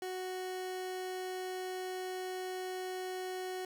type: tone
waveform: 30% pulse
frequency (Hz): 370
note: F#4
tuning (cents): 0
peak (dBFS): -35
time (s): 0.02-3.65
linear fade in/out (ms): 2
effects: none